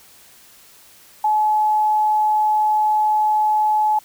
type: tone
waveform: sine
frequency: 854 Hz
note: G#5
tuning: 48 cents sharp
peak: -14 dBFS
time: 1.24-3.99 s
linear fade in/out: 5 ms
effects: white hiss -48 dBFS RMS until 4.04 s